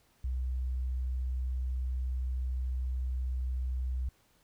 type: tone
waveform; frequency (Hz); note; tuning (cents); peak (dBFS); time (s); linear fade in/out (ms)
sine; 63.4; B1; +46; -30; 0.24-4.09; 5
effects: pink hiss -68 dBFS RMS until 4.43 s